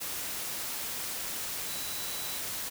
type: tone in noise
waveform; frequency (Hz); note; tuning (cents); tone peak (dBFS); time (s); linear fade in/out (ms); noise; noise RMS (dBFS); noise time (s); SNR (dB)
sine; 3950; B7; 0; -43; 1.67-2.39; 20; white; -36; 0-2.7; -10
effects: none